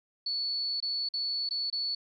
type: tone with dropouts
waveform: sine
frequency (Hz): 4435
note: C#8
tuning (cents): 0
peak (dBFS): -29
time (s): 0.26-1.95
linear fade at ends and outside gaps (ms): 5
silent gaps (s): 0.803-0.825 / 1.089-1.137 / 1.491-1.508 / 1.701-1.726
effects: none